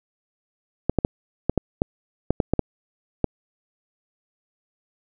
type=clicks; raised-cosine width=2 ms; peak=-5 dBFS; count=11; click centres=0.896 / 0.987 / 1.049 / 1.496 / 1.577 / 1.819 / 2.306 / 2.402 / 2.536 / 2.593 / 3.243 s; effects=none